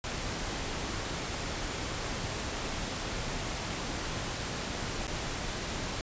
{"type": "noise with dropouts", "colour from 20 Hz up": "pink", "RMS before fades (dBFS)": -35, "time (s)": [0.04, 6.01], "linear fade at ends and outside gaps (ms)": 1, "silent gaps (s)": [5.07, 5.078], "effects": ["resampled to 16000 Hz"]}